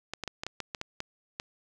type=clicks; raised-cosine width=0.2 ms; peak=-17 dBFS; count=10; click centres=0.136 / 0.237 / 0.277 / 0.435 / 0.466 / 0.603 / 0.748 / 0.814 / 1.004 / 1.399 s; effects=none